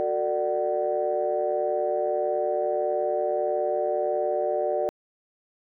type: tone cluster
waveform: sine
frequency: 367 / 448.6 / 594 / 750 Hz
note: F#4 / A4 / D5 / F#5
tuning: -14 / +34 / +20 / +23 cents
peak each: -30 / -29 / -25 / -30 dBFS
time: 0-4.89 s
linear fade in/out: 0 ms
effects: tanh soft clip ceiling -13 dBFS